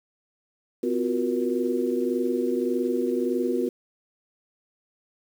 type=tone cluster; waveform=sine; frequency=253.3 / 348.8 / 370.5 / 474.4 Hz; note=B3 / F4 / F#4 / A#4; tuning=+44 / -2 / +2 / +30 cents; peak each=-27 / -29 / -27 / -29 dBFS; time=0.83-3.69 s; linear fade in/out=5 ms; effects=8-bit